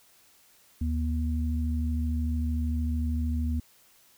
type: tone pair together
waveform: sine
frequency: 75.6 / 240 Hz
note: D#2 / B3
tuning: -49 / -49 cents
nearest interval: octave + minor sixth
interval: 2000 cents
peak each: -26 / -32 dBFS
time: 0.81-3.6 s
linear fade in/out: 5 ms
effects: white hiss -60 dBFS RMS until 4.17 s